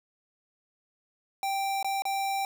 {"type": "tone with dropouts", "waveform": "square", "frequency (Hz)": 784, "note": "G5", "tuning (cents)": 0, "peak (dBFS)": -28, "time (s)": [1.43, 2.45], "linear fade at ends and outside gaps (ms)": 1, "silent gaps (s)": [[1.828, 1.845], [2.021, 2.053]], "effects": []}